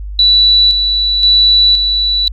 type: tone with tremolo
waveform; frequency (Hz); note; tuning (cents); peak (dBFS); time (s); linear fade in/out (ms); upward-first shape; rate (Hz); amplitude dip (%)
sine; 3951; B7; 0; -5; 0.19-2.28; 2; square; 0.96; 45
effects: added 50 Hz sine -21 dBFS peak until 2.32 s